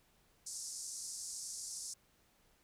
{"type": "band-pass noise", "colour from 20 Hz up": "pink", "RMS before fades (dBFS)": -45, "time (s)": [0.46, 1.94], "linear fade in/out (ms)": 10, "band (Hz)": [5100, 10000], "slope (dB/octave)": 48, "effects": ["pink hiss -71 dBFS RMS until 2.63 s"]}